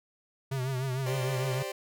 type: tone with vibrato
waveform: square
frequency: 130.81 Hz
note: C3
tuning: in tune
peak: -30 dBFS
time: 0.51-1.63 s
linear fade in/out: 10 ms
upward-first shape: triangle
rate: 6.6 Hz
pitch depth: 86 cents each way
type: chord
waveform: sawtooth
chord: G suspended fourth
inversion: none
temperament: just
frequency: 392 / 522.7 / 588 Hz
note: G4 / C5 / D5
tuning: 0 / -2 / +2 cents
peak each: -34 dBFS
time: 1.06-1.72 s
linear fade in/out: 5 ms
effects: none